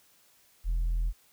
sine tone, 41.64 Hz, E1, 18 cents sharp, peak -23 dBFS, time 0.64-1.13 s, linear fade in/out 50 ms, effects tanh soft clip ceiling -24 dBFS + white hiss -63 dBFS RMS until 1.32 s

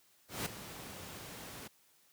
pink noise with ADSR envelope, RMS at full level -35 dBFS, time 0.28-1.68 s, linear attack 180 ms, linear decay 5 ms, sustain -12 dB, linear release 11 ms, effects white hiss -68 dBFS RMS until 2.12 s + high-pass 80 Hz 12 dB/octave

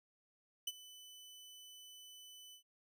sawtooth tone with ADSR envelope, 3000 Hz, F#7, 23 cents sharp, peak -32 dBFS, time 0.67-2.63 s, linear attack 6 ms, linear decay 37 ms, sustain -19 dB, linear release 95 ms, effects none

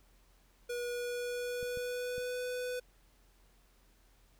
square tone with pitch glide, 483.7 to 497.6 Hz, B4 to B4, -36 to +13 cents, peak -36 dBFS, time 0.69-2.8 s, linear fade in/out 10 ms, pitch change +49 cents, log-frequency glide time 0.88-2.41 s
clicks, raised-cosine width 5 ms, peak -36 dBFS, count 3, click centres 1.629 / 1.773 / 2.181 s
effects added 43 Hz sine -64 dBFS peak until 4.39 s + pink hiss -69 dBFS RMS until 4.39 s

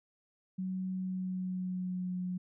sine tone with pitch glide, 186.7 to 181.59 Hz, F#3 to F#3, +16 to -32 cents, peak -33 dBFS, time 0.58-2.38 s, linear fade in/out 10 ms, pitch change -48 cents, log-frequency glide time 0.9-2.18 s, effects none

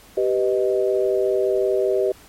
sine chord, G augmented, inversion none, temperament equal with one note detuned, 388.6 / 493.9 / 622.3 Hz, G4 / B4 / D#5, -15 / 0 / 0 cents, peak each -19 / -23 / -23 dBFS, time 0.17-2.12 s, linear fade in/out 5 ms, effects pink hiss -48 dBFS RMS until 2.28 s + MP3 64 kbps

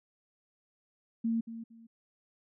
sine tone with echo, 228.2 Hz, A#3, 37 cents flat, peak -27 dBFS, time 1.24-1.41 s, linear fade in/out 10 ms, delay 230 ms, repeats 2, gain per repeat -12 dB, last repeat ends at 1.87 s, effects none

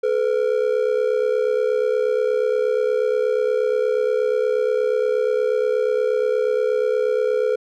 triangle ring-modulated tone, 466.2 Hz, A#4, in tune, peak -12 dBFS, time 0.03-7.56 s, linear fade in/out 10 ms, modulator 34.2 Hz, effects none

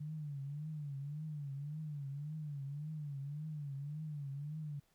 sine tone with vibrato, 146.5 Hz, D3, 4 cents flat, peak -40 dBFS, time 0-4.8 s, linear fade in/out 10 ms, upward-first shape triangle, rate 1.8 Hz, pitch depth 130 cents each way, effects pink hiss -75 dBFS RMS until 4.94 s

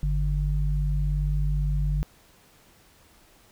sine tone pair together, 49.33 / 146.83 Hz, G1 / D3, +12 / 0 cents, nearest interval octave + perfect fifth, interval 1888 cents, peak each -23 / -27 dBFS, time 0.03-2.03 s, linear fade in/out 0 ms, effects pink hiss -57 dBFS RMS until 3.51 s

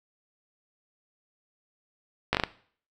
slowing click train, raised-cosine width 0.3 ms, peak -7 dBFS, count 5, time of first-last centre 2.33-2.437 s, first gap 17 ms, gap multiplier 1.31, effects noise-tail reverb RT60 0.5 s tail -18 dB re dry

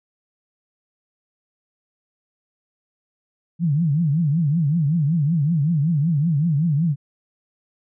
sine tone with vibrato, 155.56 Hz, D#3, in tune, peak -16 dBFS, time 3.59-6.96 s, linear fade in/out 50 ms, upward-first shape triangle, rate 5.3 Hz, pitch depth 240 cents each way, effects none

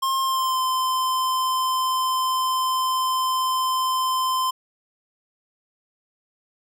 square tone with pitch glide, 1065 to 1034.1 Hz, C6 to C6, +30 to -21 cents, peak -21 dBFS, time 0.02-4.51 s, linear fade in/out 10 ms, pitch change -51 cents, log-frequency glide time 0.21-0.59 s, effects none

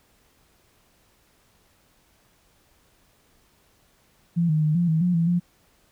sine tone with pitch steps, 170 / 154.7 / 153.1 / 173.4 / 159.5 / 178 / 166.7 / 175.2 Hz, F3 / D#3 / D#3 / F3 / D#3 / F3 / E3 / F3, -46 / -10 / -28 / -12 / +43 / +33 / +20 / +6 cents, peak -18 dBFS, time 4.36-5.4 s, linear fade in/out 20 ms, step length 130 ms, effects pink hiss -62 dBFS RMS until 5.91 s

